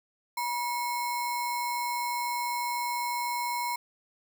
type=tone with sample-and-hold; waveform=sine; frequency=964 Hz; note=B5; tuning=42 cents flat; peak=-28 dBFS; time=0.37-3.76 s; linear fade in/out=5 ms; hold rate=3150 Hz; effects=none